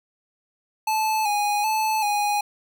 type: tone with vibrato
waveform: square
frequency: 848 Hz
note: G#5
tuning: 36 cents sharp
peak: -21 dBFS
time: 0.87-2.41 s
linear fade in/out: 5 ms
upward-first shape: square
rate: 1.3 Hz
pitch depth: 45 cents each way
effects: none